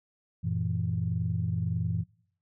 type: tone cluster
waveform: sine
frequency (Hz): 93.5 / 115.2 / 164.6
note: F#2 / A#2 / E3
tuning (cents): +19 / -20 / -2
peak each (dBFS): -31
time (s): 0.43-2.04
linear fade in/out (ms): 20
effects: noise-tail reverb RT60 0.6 s tail -22 dB re dry + tanh soft clip ceiling -17 dBFS